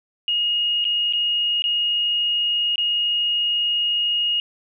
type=tone with dropouts; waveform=sine; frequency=2867 Hz; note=F7; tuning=45 cents sharp; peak=-18 dBFS; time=0.28-4.4 s; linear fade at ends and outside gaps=1 ms; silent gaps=0.843-0.851 / 1.126-1.134 / 1.621-1.64 / 2.758-2.78 s; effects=none